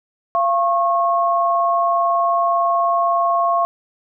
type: tone pair together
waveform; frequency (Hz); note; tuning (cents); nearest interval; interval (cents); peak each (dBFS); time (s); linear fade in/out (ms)
sine; 687.3 / 1091; F5 / C#6; -28 / -28; minor sixth; 800; -17; 0.35-3.65; 0
effects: none